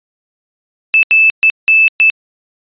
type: tone bursts at uneven times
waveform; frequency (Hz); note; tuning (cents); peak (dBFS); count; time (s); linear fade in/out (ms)
sine; 2629; E7; -5; -5; 5; 0.94-1.03 / 1.11-1.3 / 1.43-1.5 / 1.68-1.88 / 2-2.1; 0
effects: resampled to 8000 Hz